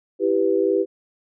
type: chord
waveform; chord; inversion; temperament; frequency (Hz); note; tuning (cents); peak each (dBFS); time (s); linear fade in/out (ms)
sine; E minor; none; equal; 329.6 / 392 / 493.9; E4 / G4 / B4; 0 / 0 / 0; -23 / -19 / -22; 0.19-0.86; 50
effects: none